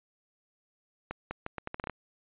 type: accelerating click train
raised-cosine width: 0.5 ms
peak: -20 dBFS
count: 10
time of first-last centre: 1.11-1.897 s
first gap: 200 ms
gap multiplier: 0.77
effects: resampled to 8000 Hz